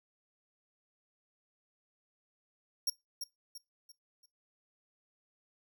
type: tone with echo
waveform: sawtooth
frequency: 5570 Hz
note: F8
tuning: 5 cents flat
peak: -26 dBFS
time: 2.87-2.9 s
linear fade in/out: 5 ms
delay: 340 ms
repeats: 4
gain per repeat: -8 dB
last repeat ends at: 4.26 s
effects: noise-tail reverb RT60 0.2 s tail -23 dB re dry